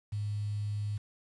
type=tone with quantisation; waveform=sine; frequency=103.83 Hz; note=G#2; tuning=in tune; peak=-31 dBFS; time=0.12-0.98 s; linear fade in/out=10 ms; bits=9; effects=resampled to 24000 Hz